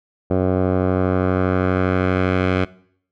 10% pulse tone with low-pass filter sweep, 92.5 Hz, F#2, in tune, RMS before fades -18 dBFS, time 0.3-2.65 s, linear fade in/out 10 ms, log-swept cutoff 710 to 2500 Hz, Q 1.2, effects noise-tail reverb RT60 0.6 s tail -20 dB re dry

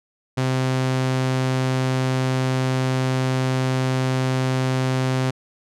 sawtooth tone, 130 Hz, C3, 11 cents flat, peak -15 dBFS, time 0.37-5.31 s, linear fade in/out 10 ms, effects low-pass 8000 Hz 12 dB/octave

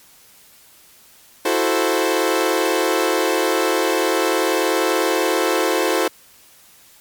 sawtooth chord, F# half-diminished seventh, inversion third, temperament equal, 329.6 / 370 / 440 / 523.3 Hz, E4 / F#4 / A4 / C5, 0 / 0 / 0 / 0 cents, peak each -18 dBFS, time 1.45-6.08 s, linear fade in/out 5 ms, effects white hiss -49 dBFS RMS until 7 s + MP3 96 kbps

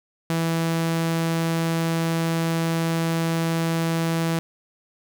sawtooth tone, 164.81 Hz, E3, in tune, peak -17 dBFS, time 0.3-4.39 s, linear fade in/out 0 ms, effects none

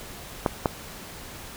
clicks, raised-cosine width 1 ms, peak -6 dBFS, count 2, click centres 0.462 / 0.658 s, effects pink hiss -41 dBFS RMS until 1.56 s

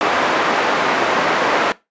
white band-pass noise, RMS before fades -17 dBFS, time 0.01-1.72 s, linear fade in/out 0 ms, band 290 to 1400 Hz, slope 12 dB/octave, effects noise-tail reverb RT60 0.2 s tail -19 dB re dry + resampled to 16000 Hz

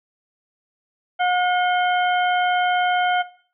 harmonic tone with a mistuned harmonic, 721 Hz, F#5, 45 cents flat, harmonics 1 / 2 / 3 / 4, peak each -18 / -24 / -28 / -30 dBFS, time 1.19-3.23 s, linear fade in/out 20 ms, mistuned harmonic 4, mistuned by +130 cents, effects noise-tail reverb RT60 0.5 s tail -17 dB re dry

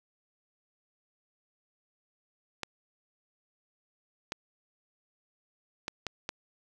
clicks, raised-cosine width 0.2 ms, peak -16 dBFS, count 5, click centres 2.633 / 4.321 / 5.881 / 6.067 / 6.291 s, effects none

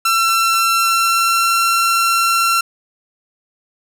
sawtooth tone with pitch glide, 1348 to 1358.9 Hz, E6 to F6, +38 to -48 cents, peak -9 dBFS, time 0.05-2.61 s, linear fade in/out 5 ms, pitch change +14 cents, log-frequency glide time 0.53-1.59 s, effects none

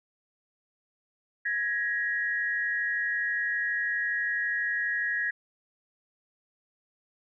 sine tone pair together, 1661.2 / 1893.4 Hz, G#6 / A#6, 0 / +26 cents, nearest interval major second, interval 226 cents, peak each -29 / -29 dBFS, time 1.45-5.31 s, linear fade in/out 10 ms, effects none

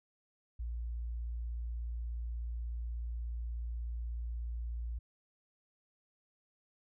sine tone, 58.27 Hz, A#1, in tune, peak -35 dBFS, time 0.59-4.99 s, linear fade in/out 10 ms, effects tanh soft clip ceiling -31 dBFS

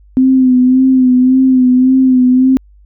sine tone with vibrato, 257 Hz, C4, 31 cents flat, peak -5 dBFS, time 0.17-2.57 s, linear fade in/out 0 ms, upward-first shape sine, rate 1.8 Hz, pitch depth 40 cents each way, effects added 50 Hz sine -40 dBFS peak until 2.85 s

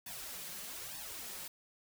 white noise with flanger, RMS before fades -45 dBFS, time 0.06-1.48 s, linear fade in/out 5 ms, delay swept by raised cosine 1.1 to 5.6 ms, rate 1.1 Hz, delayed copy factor +0.85, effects none

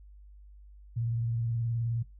sine tone with vibrato, 116.2 Hz, A#2, 5 cents flat, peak -28 dBFS, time 0.96-2.03 s, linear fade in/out 10 ms, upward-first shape sine, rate 19 Hz, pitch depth 53 cents each way, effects noise-tail reverb RT60 0.2 s tail -20 dB re dry + added 50 Hz sine -49 dBFS peak until 2.19 s

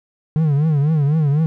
triangle tone with vibrato, 150 Hz, D3, 37 cents sharp, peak -11 dBFS, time 0.36-1.46 s, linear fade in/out 0 ms, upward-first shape triangle, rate 4 Hz, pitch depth 160 cents each way, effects none

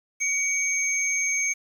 sine tone pair together, 2259 / 6389 Hz, C#7 / G8, +32 / +32 cents, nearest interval octave + tritone, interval 1800 cents, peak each -25 dBFS, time 0.2-1.54 s, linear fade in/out 20 ms, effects 8-bit

